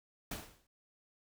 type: noise with exponential decay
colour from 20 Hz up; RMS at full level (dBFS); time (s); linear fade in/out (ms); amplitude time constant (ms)
pink; -38; 0.31-0.67; 5; 77
effects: none